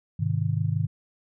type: chord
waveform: sine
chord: Ab major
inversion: none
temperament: just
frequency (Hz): 103.83 / 129.78 / 155.74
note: Ab2 / C3 / Eb3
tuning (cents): 0 / -14 / +2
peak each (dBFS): -26 / -28 / -27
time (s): 0.19-0.87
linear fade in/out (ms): 10
effects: none